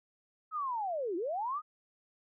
sine linear two-way sweep, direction down then up, 1300 to 323 to 1276 Hz, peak -32 dBFS, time 0.51-1.62 s, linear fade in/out 50 ms, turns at 1.16 s, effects none

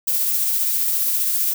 violet noise with tremolo, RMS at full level -19 dBFS, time 0.07-1.54 s, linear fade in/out 10 ms, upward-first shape sine, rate 15 Hz, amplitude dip 25%, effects none

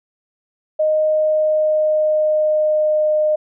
sine tone with pitch glide, 619 to 611.9 Hz, D#5 to D#5, -9 to -29 cents, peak -13 dBFS, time 0.79-3.36 s, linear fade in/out 10 ms, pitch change -20 cents, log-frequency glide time 1.11-3.13 s, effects none

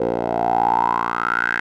10% pulse tone with band-pass filter sweep, 58.4 Hz, A#1, 4 cents sharp, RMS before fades -20 dBFS, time 0-1.6 s, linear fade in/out 5 ms, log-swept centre 500 to 1700 Hz, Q 8.5, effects none

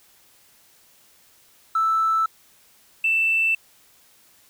triangle tone pair in turn, 1318.5 / 2661 Hz, E6 / E7, 0 / +16 cents, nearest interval octave, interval 1216 cents, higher second, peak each -14 dBFS, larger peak neither, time 1.75-2.26 / 3.04-3.55 s, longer neither, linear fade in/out 5 ms, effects tanh soft clip ceiling -15 dBFS + white hiss -56 dBFS RMS until 4.49 s

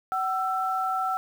sine tone pair together, 756 / 1333.4 Hz, F#5 / E6, +37 / +19 cents, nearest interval minor seventh, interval 982 cents, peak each -27 dBFS, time 0.12-1.17 s, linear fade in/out 0 ms, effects 8-bit

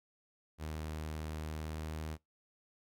sawtooth tone with pitch glide, 77.7 to 78.29 Hz, D#2 to D#2, -2 to +11 cents, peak -35 dBFS, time 0.58-2.18 s, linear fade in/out 50 ms, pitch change +13 cents, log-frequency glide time 1.48-1.94 s, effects noise-tail reverb RT60 0.2 s tail -25 dB re dry

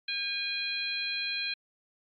harmonic tone with a mistuned harmonic, 819 Hz, G#5, 24 cents flat, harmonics 2 / 3 / 4 / 5, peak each -40 / -34 / -39 / -34 dBFS, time 0.08-1.54 s, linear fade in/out 5 ms, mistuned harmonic 2, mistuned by -29 cents, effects AAC 48 kbps

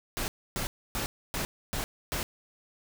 pink noise bursts, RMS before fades -32 dBFS, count 6, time 0.17-2.23 s, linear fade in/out 0 ms, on 110 ms, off 280 ms, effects none

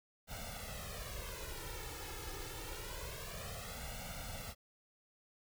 pink noise with flanger, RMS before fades -45 dBFS, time 0.27-4.55 s, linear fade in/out 50 ms, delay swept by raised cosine 1.4 to 2.33 ms, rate 0.26 Hz, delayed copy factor +1, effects none

